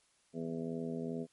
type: harmonic tone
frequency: 82.41 Hz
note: E2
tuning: in tune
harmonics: 2 / 3 / 4 / 5 / 6 / 7 / 8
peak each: -42 / -39 / -52 / -42 / -46 / -56 / -49 dBFS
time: 0.33-1.27 s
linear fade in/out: 50 ms
effects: white hiss -71 dBFS RMS until 1.32 s + MP3 48 kbps